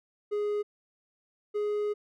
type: tone pair in turn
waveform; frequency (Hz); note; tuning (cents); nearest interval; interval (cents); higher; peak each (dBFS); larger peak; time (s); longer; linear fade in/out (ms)
triangle; 415.3 / 416.9; G#4 / G#4; 0 / +7; unison; 7; second; -25; neither; 0.31-0.63 / 1.54-1.94; second; 20
effects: none